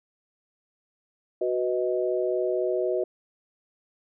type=chord; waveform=sine; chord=B major; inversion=second; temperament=equal with one note detuned; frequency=370 / 493.9 / 627.7 Hz; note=F#4 / B4 / D#5; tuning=0 / 0 / +15 cents; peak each=-26 / -29 / -28 dBFS; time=1.41-3.04 s; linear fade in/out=5 ms; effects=none